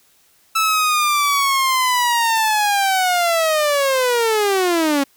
sawtooth linear sweep, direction down, 1318.5 to 271.7 Hz, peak -11 dBFS, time 0.55-5.04 s, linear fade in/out 10 ms, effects white hiss -56 dBFS RMS until 5.16 s

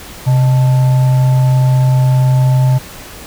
sine tone with frequency modulation, 130.81 Hz, C3, in tune, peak -7 dBFS, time 0.26-2.79 s, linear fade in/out 20 ms, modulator 748 Hz, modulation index 0.23, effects pink hiss -32 dBFS RMS until 3.26 s

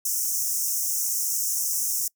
pink high-pass noise, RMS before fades -26 dBFS, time 0.05-2.08 s, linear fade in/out 5 ms, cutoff 5500 Hz, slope 96 dB/octave, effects noise-tail reverb RT60 0.1 s tail -25 dB re dry

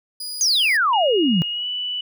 sawtooth tone, 4912 Hz, D#8, 23 cents flat, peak -25 dBFS, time 0.2-0.77 s, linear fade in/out 5 ms
sine exponential sweep, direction down, 6600 to 155.56 Hz, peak -15 dBFS, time 0.41-1.42 s, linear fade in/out 0 ms
sine tone with pitch glide, 2869 to 2968 Hz, F7 to F#7, +46 to +5 cents, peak -23 dBFS, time 0.93-2.01 s, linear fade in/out 5 ms, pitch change +59 cents, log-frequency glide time 1.51-1.67 s
effects none

